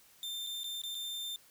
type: tone with dropouts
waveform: 40% pulse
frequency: 3585 Hz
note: A7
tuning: 32 cents sharp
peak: -36 dBFS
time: 0.23-1.36 s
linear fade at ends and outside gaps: 1 ms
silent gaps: 0.466-0.47 / 0.634-0.642 / 0.817-0.836 / 0.947-0.951 s
effects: white hiss -62 dBFS RMS until 1.5 s